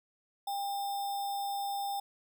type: tone with sample-and-hold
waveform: sine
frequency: 800 Hz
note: G5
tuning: 35 cents sharp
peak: -32 dBFS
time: 0.47-2 s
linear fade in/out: 5 ms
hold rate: 4410 Hz
effects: none